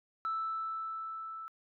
sine tone with level ramp, 1318.5 Hz, E6, in tune, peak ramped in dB -30 to -41 dBFS, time 0.25-1.48 s, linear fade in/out 0 ms, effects tanh soft clip ceiling -28 dBFS

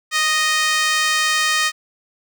5% pulse tone with high-pass filter, 621 Hz, D#5, 3 cents flat, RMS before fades -18 dBFS, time 0.11-1.72 s, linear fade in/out 50 ms, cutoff 1500 Hz, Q 4.6, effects none

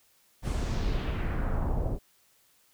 brown noise with low-pass filter sweep, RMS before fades -29 dBFS, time 0.42-1.99 s, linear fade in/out 50 ms, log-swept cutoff 11000 to 530 Hz, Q 1.6, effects white hiss -65 dBFS RMS until 2.73 s

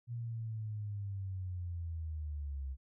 sine linear sweep, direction down, 119.9 to 65.41 Hz, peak -37 dBFS, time 0.07-2.77 s, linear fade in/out 50 ms, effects none

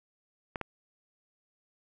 clicks, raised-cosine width 0.5 ms, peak -19 dBFS, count 2, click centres 0.558 / 0.613 s, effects none

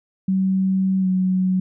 sine tone with pitch glide, 190 to 185.88 Hz, F#3 to F#3, +46 to +8 cents, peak -16 dBFS, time 0.28-1.6 s, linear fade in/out 5 ms, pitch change -38 cents, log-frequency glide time 1-1.07 s, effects none

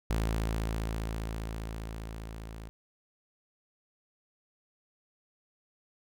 sawtooth tone with level ramp, 55 Hz, A1, in tune, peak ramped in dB -23 to -38 dBFS, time 0.1-2.69 s, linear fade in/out 0 ms, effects none

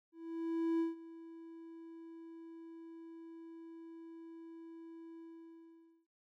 triangle tone with ADSR envelope, 330 Hz, E4, 2 cents sharp, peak -28 dBFS, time 0.12-6.07 s, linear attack 680 ms, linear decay 150 ms, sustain -19 dB, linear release 880 ms, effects none

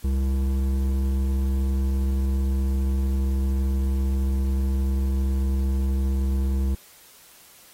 sine tone with hard clipping, 66.8 Hz, C2, 36 cents sharp, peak -22 dBFS, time 0.04-6.75 s, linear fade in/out 5 ms, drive 10 dB, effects white hiss -51 dBFS RMS until 7.73 s + AAC 48 kbps

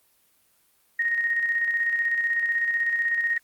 sine tone with tremolo, 1864.7 Hz, A#6, in tune, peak -20 dBFS, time 0.99-3.38 s, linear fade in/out 5 ms, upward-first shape square, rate 16 Hz, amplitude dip 40%, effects white hiss -64 dBFS RMS until 3.43 s + Opus 32 kbps

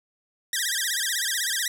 10% pulse tone with vibrato, 1760 Hz, A6, in tune, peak -15 dBFS, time 0.53-1.68 s, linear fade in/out 2 ms, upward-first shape sine, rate 16 Hz, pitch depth 200 cents each way, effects none

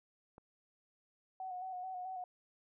click, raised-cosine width 1 ms, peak -40 dBFS, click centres 0.381 s
sine tone with vibrato, 740 Hz, F#5, in tune, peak -40 dBFS, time 1.4-2.24 s, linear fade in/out 2 ms, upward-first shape square, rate 4.6 Hz, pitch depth 31 cents each way
effects none

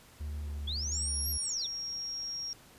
triangle tone with vibrato, 73.42 Hz, D2, in tune, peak -33 dBFS, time 0.2-1.38 s, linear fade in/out 10 ms, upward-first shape square, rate 1.8 Hz, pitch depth 15 cents each way
sine linear two-way sweep, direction up then down, 3236 to 11840 to 3236 Hz, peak -34 dBFS, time 0.67-1.67 s, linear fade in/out 10 ms, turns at 1.3 s
sine tone, 5588 Hz, F8, in tune, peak -35 dBFS, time 0.92-2.53 s, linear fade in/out 0 ms
effects pink hiss -57 dBFS RMS until 2.78 s + resampled to 32000 Hz

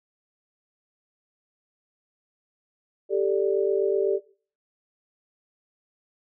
sine chord, G suspended second, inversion none, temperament equal, 392 / 440 / 587.3 Hz, G4 / A4 / D5, 0 / 0 / 0 cents, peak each -23 / -25 / -28 dBFS, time 3.09-4.2 s, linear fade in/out 50 ms, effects noise-tail reverb RT60 0.4 s tail -18 dB re dry

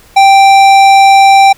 sine tone with tanh clipping, 784 Hz, G5, in tune, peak -3 dBFS, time 0.16-1.53 s, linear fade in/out 10 ms, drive 16 dB, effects pink hiss -41 dBFS RMS until 1.57 s

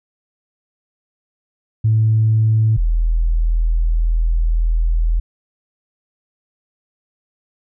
sine tone pair in turn, 110 / 40.92 Hz, A2 / E1, 0 / -12 cents, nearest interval octave + perfect fourth, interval 1712 cents, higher first, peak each -10 / -12 dBFS, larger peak first, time 1.84-2.77 / 2.77-5.2 s, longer second, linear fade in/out 10 ms, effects tanh soft clip ceiling -6 dBFS

